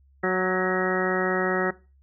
harmonic tone with a mistuned harmonic, 185 Hz, F#3, in tune, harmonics 1 / 2 / 3 / 4 / 5 / 6 / 7 / 8 / 9 / 10, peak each -29 / -25 / -30 / -32 / -38 / -40 / -31 / -37 / -33 / -30 dBFS, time 0.23-1.71 s, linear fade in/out 10 ms, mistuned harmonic 10, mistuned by +39 cents, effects noise-tail reverb RT60 0.3 s tail -19 dB re dry + added 68 Hz sine -55 dBFS peak until 2.02 s

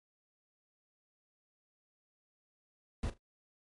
brown noise with echo, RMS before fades -35 dBFS, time 3.03-3.1 s, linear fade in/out 2 ms, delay 39 ms, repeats 2, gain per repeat -15 dB, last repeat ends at 3.178 s, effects noise-tail reverb RT60 0.1 s tail -23 dB re dry + MP3 48 kbps

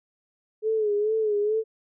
sine tone with vibrato, 426.3 Hz, G#4, 45 cents sharp, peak -21 dBFS, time 0.62-1.64 s, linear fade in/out 50 ms, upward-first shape sine, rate 2.3 Hz, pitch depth 68 cents each way, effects none

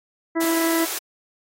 harmonic tone, 329.6 Hz, E4, in tune, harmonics 1 / 2 / 3 / 4 / 5 / 6, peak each -20 / -28 / -31 / -34 / -36 / -33 dBFS, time 0.35-0.86 s, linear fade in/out 20 ms
white high-pass noise, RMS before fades -28 dBFS, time 0.4-0.99 s, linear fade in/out 10 ms, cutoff 310 Hz, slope 96 dB/octave
effects AAC 48 kbps

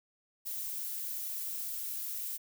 violet noise, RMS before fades -38 dBFS, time 0.45-2.38 s, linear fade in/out 20 ms, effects none

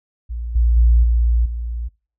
sine tone with level steps, 58.27 Hz, A#1, in tune, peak -23 / -11 / -8 / -12 / -22 dBFS, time 0.29-1.89 s, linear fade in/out 20 ms, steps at 0.55 / 0.76 / 1.03 / 1.45 s, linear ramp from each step 10 ms, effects noise-tail reverb RT60 0.4 s tail -25 dB re dry + tanh soft clip ceiling -5 dBFS

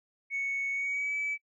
sine tone with pitch glide, 2217 to 2297 Hz, C#7 to D7, 0 to -39 cents, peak -28 dBFS, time 0.3-1.38 s, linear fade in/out 50 ms, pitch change +61 cents, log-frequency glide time 0.72-1.15 s, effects noise-tail reverb RT60 0.1 s tail -25 dB re dry + tanh soft clip ceiling -26 dBFS

